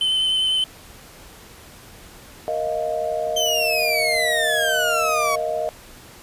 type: tone with vibrato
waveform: triangle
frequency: 3059 Hz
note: G7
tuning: 43 cents flat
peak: -16 dBFS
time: 0.01-0.64 s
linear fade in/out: 2 ms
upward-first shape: sine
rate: 9.9 Hz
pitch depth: 11 cents each way
type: chord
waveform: sine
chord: Bb suspended fourth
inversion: none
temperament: equal with one note detuned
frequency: 466.2 / 626.2 / 698.5 Hz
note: Bb4 / Eb5 / F5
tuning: 0 / +11 / 0 cents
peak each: -29 / -23 / -27 dBFS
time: 2.48-5.69 s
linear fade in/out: 0 ms
type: exponential sweep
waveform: 30% pulse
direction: down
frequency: 3134 to 1108.7 Hz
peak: -17 dBFS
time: 3.36-5.36 s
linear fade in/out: 10 ms
effects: pink hiss -44 dBFS RMS until 6.22 s + resampled to 32000 Hz